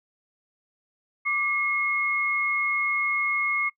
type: tone pair together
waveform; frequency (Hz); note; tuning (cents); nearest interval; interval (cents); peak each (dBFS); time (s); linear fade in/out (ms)
sine; 1173 / 2160; D6 / C#7; -2 / -45; major seventh; 1057; -29 / -23; 1.25-3.7; 20
effects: noise-tail reverb RT60 0.1 s tail -22 dB re dry